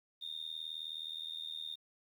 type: tone with amplitude modulation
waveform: sine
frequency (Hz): 3654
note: A#7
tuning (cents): -35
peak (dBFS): -35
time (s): 0.21-1.76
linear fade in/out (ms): 20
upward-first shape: sine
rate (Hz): 79.3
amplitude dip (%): 95
effects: tanh soft clip ceiling -34 dBFS + 11-bit